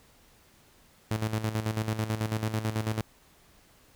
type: tone with tremolo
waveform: sawtooth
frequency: 109.4 Hz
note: A2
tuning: 9 cents flat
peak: -22 dBFS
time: 1.11-3.01 s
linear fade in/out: 0 ms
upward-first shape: square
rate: 9.1 Hz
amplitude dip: 65%
effects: pink hiss -60 dBFS RMS until 3.95 s